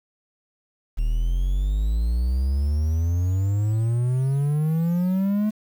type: exponential sweep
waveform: triangle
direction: up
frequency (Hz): 37.61 to 216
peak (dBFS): -17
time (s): 0.97-5.51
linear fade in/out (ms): 20
effects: 8-bit